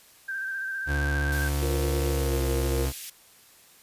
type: tone with vibrato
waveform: sine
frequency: 1568 Hz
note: G6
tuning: in tune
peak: -29 dBFS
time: 0.28-1.49 s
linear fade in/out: 10 ms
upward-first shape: square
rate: 15 Hz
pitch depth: 25 cents each way
type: tone with pitch glide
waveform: 35% pulse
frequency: 71.6 to 67.19 Hz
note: D2 to C2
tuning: -43 to +47 cents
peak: -23 dBFS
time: 0.86-2.93 s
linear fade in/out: 50 ms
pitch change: -110 cents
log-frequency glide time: 2.08-2.41 s
type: high-pass noise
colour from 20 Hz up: white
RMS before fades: -38 dBFS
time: 1.32-3.1 s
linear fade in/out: 5 ms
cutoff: 2100 Hz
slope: 24 dB/octave
type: chord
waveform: sine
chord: F suspended fourth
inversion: none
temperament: equal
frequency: 349.2 / 466.2 / 523.3 Hz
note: F4 / Bb4 / C5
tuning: 0 / 0 / 0 cents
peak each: -32 / -32 / -38 dBFS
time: 1.62-2.86 s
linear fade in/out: 5 ms
effects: white hiss -55 dBFS RMS until 3.82 s + resampled to 32000 Hz